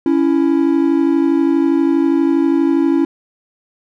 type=tone pair together; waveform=triangle; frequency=279.1 / 331.5 Hz; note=C#4 / E4; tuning=+12 / +10 cents; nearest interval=minor third; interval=298 cents; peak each=-12 dBFS; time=0.06-3.05 s; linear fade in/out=2 ms; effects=none